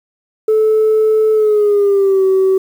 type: tone with pitch glide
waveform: sine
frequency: 435 to 380.9 Hz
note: A4 to G4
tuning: -20 to -50 cents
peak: -7 dBFS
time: 0.48-2.58 s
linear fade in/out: 5 ms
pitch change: -230 cents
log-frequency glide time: 1.33-2.24 s
effects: tanh soft clip ceiling -6 dBFS + 7-bit